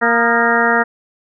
harmonic tone with a mistuned harmonic, 233.1 Hz, A#3, in tune, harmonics 1 / 2 / 3 / 4 / 5 / 6 / 7 / 8, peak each -21 / -19 / -19 / -20 / -22 / -18 / -20 / -18 dBFS, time 0.01-0.84 s, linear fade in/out 20 ms, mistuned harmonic 5, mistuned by +83 cents, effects none

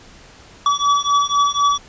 square beating tone pair, 1143 / 1147 Hz, D6 / D6, -47 / -41 cents, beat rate 4 Hz, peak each -18 dBFS, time 0.66-1.78 s, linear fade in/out 2 ms, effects pink hiss -44 dBFS RMS until 1.88 s + resampled to 16000 Hz

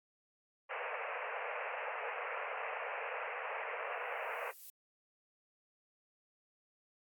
pink band-pass noise, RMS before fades -41 dBFS, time 0.69-4.52 s, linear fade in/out 20 ms, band 450 to 2700 Hz, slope 96 dB/octave
violet noise with exponential growth, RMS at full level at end -49 dBFS, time 3.78-4.7 s, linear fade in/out 0 ms, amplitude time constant 200 ms
effects AAC 64 kbps

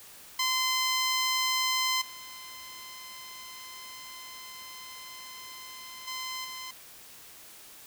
10% pulse tone with level steps, 1032 Hz, C6, 24 cents flat, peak -17 / -35 / -26 / -30 dBFS, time 0.39-6.71 s, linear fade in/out 5 ms, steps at 2.01 / 6.07 / 6.44 s, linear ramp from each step 10 ms, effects white hiss -50 dBFS RMS until 7.86 s

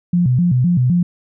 sine tone with vibrato, 148.6 Hz, D3, 21 cents sharp, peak -11 dBFS, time 0.13-1.03 s, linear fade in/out 5 ms, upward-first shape square, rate 3.9 Hz, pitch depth 290 cents each way, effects none

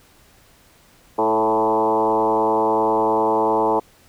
sine tone with frequency modulation, 659.3 Hz, E5, in tune, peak -15 dBFS, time 1.18-3.8 s, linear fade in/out 10 ms, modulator 110 Hz, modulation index 3.1, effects pink hiss -53 dBFS RMS until 4.08 s

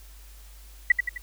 sine tone with echo, 1961 Hz, B6, 13 cents flat, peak -12 dBFS, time 0.9-0.92 s, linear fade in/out 5 ms, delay 86 ms, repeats 3, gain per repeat -6 dB, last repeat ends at 1.178 s, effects added 50 Hz sine -45 dBFS peak until 1.22 s + white hiss -54 dBFS RMS until 1.22 s

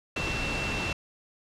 sine tone in noise, 2693 Hz, E7, 36 cents sharp, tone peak -32 dBFS, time 0.16-0.93 s, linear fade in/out 5 ms, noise pink, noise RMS -31 dBFS, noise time 0.16-0.93 s, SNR -4 dB, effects low-pass 5000 Hz 12 dB/octave

